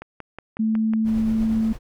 click train, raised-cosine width 0.5 ms, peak -20 dBFS, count 6, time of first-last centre 0.02-0.936 s, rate 5.46 Hz
sine tone with pitch glide, 220 to 221.9 Hz, A3 to A3, 0 to +15 cents, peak -18 dBFS, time 0.59-1.73 s, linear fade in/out 10 ms, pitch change +15 cents, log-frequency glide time 0.71-1.43 s
brown noise with tremolo, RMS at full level -31 dBFS, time 1.04-1.79 s, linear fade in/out 50 ms, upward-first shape triangle, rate 8.6 Hz, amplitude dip 35%
effects none

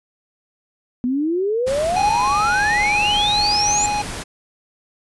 sine exponential sweep, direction up, 240.5 to 7350 Hz, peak -17 dBFS, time 1.04-3.86 s, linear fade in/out 0 ms
pink noise, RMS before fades -29 dBFS, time 1.66-4.24 s, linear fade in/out 20 ms
harmonic tone, 830.6 Hz, G#5, in tune, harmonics 1 / 3 / 5 / 7, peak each -19 / -29 / -33 / -36 dBFS, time 1.96-4.02 s, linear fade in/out 5 ms
effects resampled to 24000 Hz

